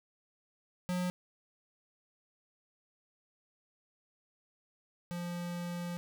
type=tone pair in turn; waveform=square; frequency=180 / 174.37 Hz; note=F#3 / F3; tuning=-47 / -2 cents; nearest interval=minor second; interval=55 cents; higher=first; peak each=-32 / -37 dBFS; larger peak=first; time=0.89-1.1 / 5.11-5.97 s; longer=second; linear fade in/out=0 ms; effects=none